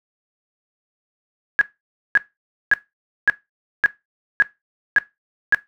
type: tone bursts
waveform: sine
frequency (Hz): 1661.2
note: G#6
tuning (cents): 0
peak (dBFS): -9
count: 8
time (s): 1.59-5.546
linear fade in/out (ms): 0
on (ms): 22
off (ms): 540
effects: noise-tail reverb RT60 0.2 s tail -17 dB re dry